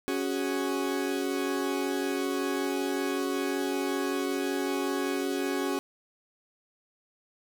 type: chord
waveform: 40% pulse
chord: C# suspended fourth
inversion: none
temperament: equal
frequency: 277.2 / 370 / 415.3 Hz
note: C#4 / F#4 / G#4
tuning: 0 / 0 / 0 cents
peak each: -30 / -31 / -34 dBFS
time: 0.08-5.79 s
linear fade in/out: 0 ms
effects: none